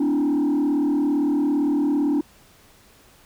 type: tone with frequency modulation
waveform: sine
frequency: 290.7 Hz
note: D4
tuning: 18 cents flat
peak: -15 dBFS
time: 0-2.21 s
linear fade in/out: 5 ms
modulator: 37.7 Hz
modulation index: 0.86
effects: tanh soft clip ceiling -17 dBFS + pink hiss -53 dBFS RMS until 3.25 s